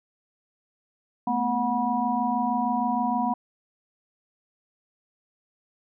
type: tone cluster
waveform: sine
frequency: 220.5 / 246.9 / 732 / 972 Hz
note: A3 / B3 / F#5 / B5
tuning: +4 / 0 / -19 / -28 cents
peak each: -30 / -28 / -27 / -27 dBFS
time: 1.27-3.34 s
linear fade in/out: 5 ms
effects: none